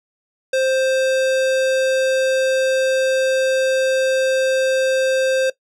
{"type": "tone", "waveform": "square", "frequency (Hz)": 525, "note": "C5", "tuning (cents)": 6, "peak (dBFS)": -16, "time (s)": [0.53, 5.5], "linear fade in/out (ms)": 5, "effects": ["noise-tail reverb RT60 0.1 s tail -18 dB re dry", "low-pass 8000 Hz 12 dB/octave"]}